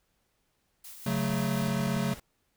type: noise with tremolo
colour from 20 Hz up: blue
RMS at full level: -45 dBFS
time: 0.84-1.68 s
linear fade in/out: 5 ms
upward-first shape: sine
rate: 5.9 Hz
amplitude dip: 30%
type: chord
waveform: square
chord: F# minor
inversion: second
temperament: equal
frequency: 138.59 / 185 / 220 Hz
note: C#3 / F#3 / A3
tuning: 0 / 0 / 0 cents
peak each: -32 dBFS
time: 1.06-2.14 s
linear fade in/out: 5 ms
type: noise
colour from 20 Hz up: pink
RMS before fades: -47 dBFS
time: 1.1-2.2 s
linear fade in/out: 5 ms
type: clicks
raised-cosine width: 3 ms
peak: -30 dBFS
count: 7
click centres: 1.304 / 1.338 / 1.62 / 1.68 / 1.805 / 1.872 / 1.966 s
effects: pink hiss -74 dBFS RMS until 2.56 s